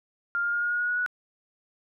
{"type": "tone with pitch steps", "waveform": "sine", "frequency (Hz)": [1400, 1409.7, 1419.5, 1429.4, 1439.4, 1449.4, 1459.5, 1469.6], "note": ["F6", "F6", "F6", "F6", "F#6", "F#6", "F#6", "F#6"], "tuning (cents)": [4, 16, 28, 40, -48, -36, -24, -12], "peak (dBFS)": -24, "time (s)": [0.35, 1.062], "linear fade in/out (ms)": 0, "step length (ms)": 89, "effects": []}